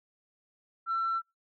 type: tone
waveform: sine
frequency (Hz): 1345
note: E6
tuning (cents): +34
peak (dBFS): -26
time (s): 0.86-1.22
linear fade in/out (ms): 50
effects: noise-tail reverb RT60 0.2 s tail -25 dB re dry + tanh soft clip ceiling -24 dBFS